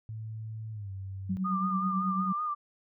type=tone with pitch glide; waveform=sine; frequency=110 to 96.32 Hz; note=A2 to G2; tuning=0 to -30 cents; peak=-36 dBFS; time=0.09-1.37 s; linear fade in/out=0 ms; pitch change=-230 cents; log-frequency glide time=0.72-0.91 s
type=tone with tremolo; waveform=sine; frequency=187.9 Hz; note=F#3; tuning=27 cents sharp; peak=-26 dBFS; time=1.29-2.33 s; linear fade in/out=10 ms; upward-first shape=triangle; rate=9.1 Hz; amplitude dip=70%
type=tone with vibrato; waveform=sine; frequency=1205 Hz; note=D6; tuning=44 cents sharp; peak=-29 dBFS; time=1.44-2.55 s; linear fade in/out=20 ms; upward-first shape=sine; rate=5.3 Hz; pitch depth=46 cents each way
effects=none